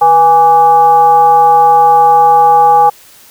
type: tone with frequency modulation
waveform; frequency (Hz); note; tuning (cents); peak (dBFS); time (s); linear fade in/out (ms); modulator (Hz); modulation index
sine; 825; G#5; -12; -3; 0.01-2.9; 10; 337; 0.53
effects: white hiss -40 dBFS RMS until 3.3 s